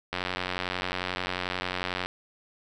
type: click train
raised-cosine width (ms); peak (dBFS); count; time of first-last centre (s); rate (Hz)
0.3; -13; 177; 0.13-2.06; 91.2
effects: none